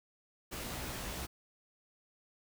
pink noise with comb filter, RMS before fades -41 dBFS, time 0.51-1.27 s, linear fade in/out 20 ms, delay 16 ms, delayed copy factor +0.55, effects none

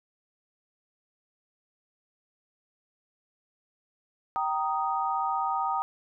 sine chord, Eb major, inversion first, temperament just, 777.8 / 933.4 / 1244.5 Hz, G5 / Bb5 / Eb6, -14 / +2 / 0 cents, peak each -30 dBFS, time 4.36-5.82 s, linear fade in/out 0 ms, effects none

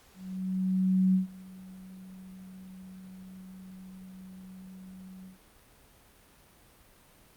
sine tone with ADSR envelope, 187.1 Hz, F#3, 20 cents sharp, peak -20 dBFS, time 0.14-5.39 s, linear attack 1000 ms, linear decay 130 ms, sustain -24 dB, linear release 120 ms, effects pink hiss -59 dBFS RMS until 7.36 s + Opus 48 kbps

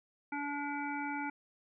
harmonic tone, 287.7 Hz, D4, 36 cents flat, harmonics 1 / 3 / 5 / 7 / 8, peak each -39 / -39 / -42 / -48 / -44 dBFS, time 0.32-1.3 s, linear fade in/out 5 ms, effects none

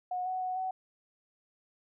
sine tone with pitch steps, 728 / 744 / 739 / 751 Hz, F#5 / F#5 / F#5 / F#5, -28 / +9 / -2 / +26 cents, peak -31 dBFS, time 0.11-0.71 s, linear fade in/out 5 ms, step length 150 ms, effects none

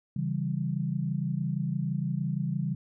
sine chord, C# diminished, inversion none, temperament equal, 138.59 / 164.81 / 196 Hz, C#3 / E3 / G3, 0 / 0 / 0 cents, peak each -31 / -31 / -33 dBFS, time 0.16-2.75 s, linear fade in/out 5 ms, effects none

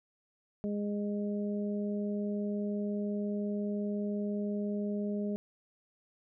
harmonic tone, 205.7 Hz, G#3, 16 cents flat, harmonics 1 / 2 / 3, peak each -32 / -38 / -42 dBFS, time 0.64-5.36 s, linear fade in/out 0 ms, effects none

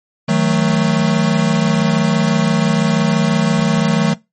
square chord, D# diminished, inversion none, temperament equal with one note detuned, 159.02 / 185 / 220 Hz, D#3 / F#3 / A3, +38 / 0 / 0 cents, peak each -17 dBFS, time 0.28-4.14 s, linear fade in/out 10 ms, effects noise-tail reverb RT60 0.2 s tail -20 dB re dry + MP3 32 kbps

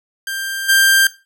sawtooth tone with level steps, 1584 Hz, G6, 18 cents sharp, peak -18 / -6 dBFS, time 0.27-1.07 s, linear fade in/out 2 ms, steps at 0.68 s, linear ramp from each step 20 ms, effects noise-tail reverb RT60 0.3 s tail -18 dB re dry

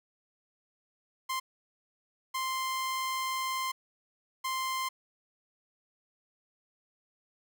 sawtooth tone bursts at uneven times, 1046.5 Hz, C6, in tune, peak -27 dBFS, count 3, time 1.29-1.4 / 2.34-3.72 / 4.44-4.89 s, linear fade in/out 10 ms, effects none

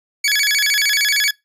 20% pulse tone with vibrato, 1954 Hz, B6, 19 cents flat, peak -9 dBFS, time 0.24-1.31 s, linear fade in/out 5 ms, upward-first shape square, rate 13 Hz, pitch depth 250 cents each way, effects noise-tail reverb RT60 0.2 s tail -24 dB re dry + resampled to 32000 Hz

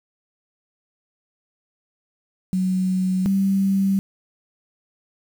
sine tone pair in turn, 185.9 / 194.59 Hz, F#3 / G3, +8 / -12 cents, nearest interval minor second, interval 80 cents, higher second, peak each -18 / -16 dBFS, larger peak second, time 2.53-3.26 / 3.26-3.99 s, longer neither, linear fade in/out 0 ms, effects 7-bit

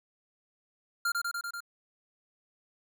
square tone with echo, 1396.9 Hz, F6, in tune, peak -27 dBFS, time 1.05-1.12 s, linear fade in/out 5 ms, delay 97 ms, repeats 5, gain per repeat -2 dB, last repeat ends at 1.605 s, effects none

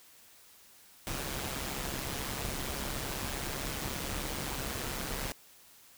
pink noise with amplitude modulation, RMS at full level -34 dBFS, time 1.07-5.32 s, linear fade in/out 0 ms, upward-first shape sine, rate 137 Hz, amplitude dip 60%, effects white hiss -58 dBFS RMS until 5.97 s

